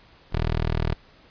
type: tone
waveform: 15% pulse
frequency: 39.75 Hz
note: D#1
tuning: 38 cents sharp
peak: -16 dBFS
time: 0.32-0.95 s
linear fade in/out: 20 ms
effects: pink hiss -54 dBFS RMS until 1.3 s + resampled to 11025 Hz